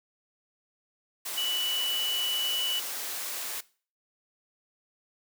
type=tone in noise; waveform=sine; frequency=2960 Hz; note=F#7; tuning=in tune; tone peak=-27 dBFS; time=1.37-2.8 s; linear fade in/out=10 ms; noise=white; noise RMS=-35 dBFS; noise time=1.25-3.61 s; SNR=+5 dB; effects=noise-tail reverb RT60 0.4 s tail -20 dB re dry + high-pass 400 Hz 12 dB/octave